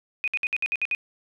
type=tone bursts; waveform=sine; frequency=2489 Hz; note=D#7; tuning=in tune; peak=-22 dBFS; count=8; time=0.24-0.949 s; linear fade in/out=0 ms; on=37 ms; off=59 ms; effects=none

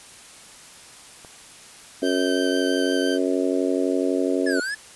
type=click; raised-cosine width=1 ms; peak=-29 dBFS; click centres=1.248 s
type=tone with vibrato; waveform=20% pulse; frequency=1551 Hz; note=G6; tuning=19 cents flat; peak=-23 dBFS; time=2.02-3.19 s; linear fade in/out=50 ms; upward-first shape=sine; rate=5.8 Hz; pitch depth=11 cents each way
type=harmonic tone; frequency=92 Hz; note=F#2; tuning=9 cents flat; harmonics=3 / 4 / 5 / 6 / 7; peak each=-23 / -25 / -27 / -29 / -30 dBFS; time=2.02-4.6 s; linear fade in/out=5 ms
type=linear two-way sweep; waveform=square; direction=down then up; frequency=1754 to 1414 to 1754 Hz; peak=-26 dBFS; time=4.46-4.75 s; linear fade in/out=10 ms; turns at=4.6 s
effects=white hiss -45 dBFS RMS until 4.95 s + resampled to 24000 Hz

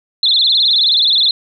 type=tone with vibrato; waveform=sine; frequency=3821 Hz; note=A#7; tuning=42 cents sharp; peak=-9 dBFS; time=0.23-1.31 s; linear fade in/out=2 ms; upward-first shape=sine; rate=19 Hz; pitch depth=190 cents each way; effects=none

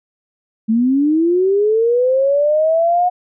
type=linear sweep; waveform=sine; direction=up; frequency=215.2 to 727 Hz; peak=-11 dBFS; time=0.68-3.1 s; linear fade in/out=20 ms; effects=none

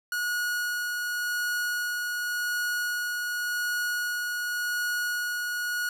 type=tone with tremolo; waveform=45% pulse; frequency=1452 Hz; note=F#6; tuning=33 cents flat; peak=-26 dBFS; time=0.12-5.89 s; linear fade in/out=2 ms; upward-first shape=sine; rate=0.89 Hz; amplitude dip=25%; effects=none

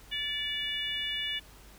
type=harmonic tone with a mistuned harmonic; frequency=582 Hz; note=D5; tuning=16 cents flat; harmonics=3 / 4 / 5 / 6; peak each=-39 / -39 / -34 / -36 dBFS; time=0.11-1.4 s; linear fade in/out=20 ms; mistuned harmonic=4; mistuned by=-26 cents; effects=added 50 Hz sine -54 dBFS peak until 1.78 s + pink hiss -55 dBFS RMS until 1.78 s

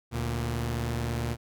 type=tone pair together; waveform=sawtooth; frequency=73.42 / 117.43 Hz; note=D2 / A#2; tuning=0 / +13 cents; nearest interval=minor sixth; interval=813 cents; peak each=-29 / -26 dBFS; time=0.11-1.37 s; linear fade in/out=50 ms; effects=none

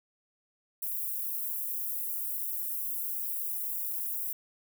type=high-pass noise; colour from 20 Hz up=white; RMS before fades=-34 dBFS; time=0.82-4.33 s; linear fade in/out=5 ms; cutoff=12000 Hz; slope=24 dB/octave; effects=none

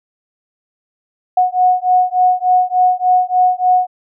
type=beating tone pair; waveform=sine; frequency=730 / 733.4 Hz; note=F#5 / F#5; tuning=-24 / -15 cents; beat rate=3.4 Hz; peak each=-13 dBFS; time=1.37-3.87 s; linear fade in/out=5 ms; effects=none

